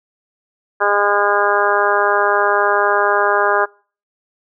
harmonic tone, 203.9 Hz, G#3, 32 cents flat, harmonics 2 / 3 / 4 / 5 / 6 / 7 / 8, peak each -20 / -20 / -20 / -20 / -20 / -20 / -20 dBFS, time 0.8-3.66 s, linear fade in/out 20 ms, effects noise-tail reverb RT60 0.4 s tail -25 dB re dry

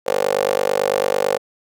15% pulse tone with high-pass filter, 49 Hz, G1, in tune, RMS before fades -19 dBFS, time 0.06-1.38 s, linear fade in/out 20 ms, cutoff 530 Hz, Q 4.4, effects none

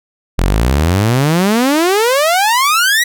sawtooth exponential sweep, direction up, 41.02 to 1975 Hz, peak -6 dBFS, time 0.38-3.04 s, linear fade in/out 10 ms, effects none

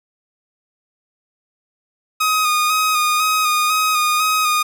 sawtooth tone with vibrato, 1244.5 Hz, D#6, in tune, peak -11 dBFS, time 2.2-4.63 s, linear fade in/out 10 ms, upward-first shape square, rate 2 Hz, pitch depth 24 cents each way, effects none

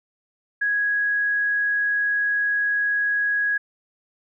sine tone, 1661.2 Hz, G#6, in tune, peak -19 dBFS, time 0.61-3.58 s, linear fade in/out 10 ms, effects none

